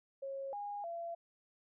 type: tone with pitch steps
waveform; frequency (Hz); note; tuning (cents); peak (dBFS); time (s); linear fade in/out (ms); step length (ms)
sine; 545 / 818 / 679; C#5 / G#5 / F5; -29 / -26 / -49; -39; 0.22-1.15; 10; 310
effects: none